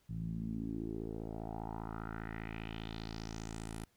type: tone with low-pass filter sweep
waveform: 10% pulse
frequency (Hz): 55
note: A1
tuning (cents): 0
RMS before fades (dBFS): -42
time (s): 0.09-3.85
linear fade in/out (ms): 10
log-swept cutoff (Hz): 140 to 11000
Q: 3.6
effects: pink hiss -73 dBFS RMS until 3.96 s